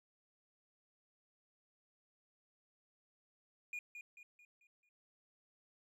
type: tone with echo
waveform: triangle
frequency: 2436 Hz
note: D#7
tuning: 37 cents flat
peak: -39 dBFS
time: 3.73-3.79 s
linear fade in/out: 2 ms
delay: 220 ms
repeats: 5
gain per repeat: -7 dB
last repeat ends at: 4.89 s
effects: none